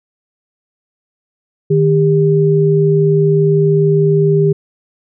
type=tone pair together; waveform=sine; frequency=154.5 / 399.3 Hz; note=D#3 / G4; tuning=-12 / +32 cents; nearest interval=octave + major third; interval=1644 cents; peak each=-11 dBFS; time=1.7-4.53 s; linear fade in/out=10 ms; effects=none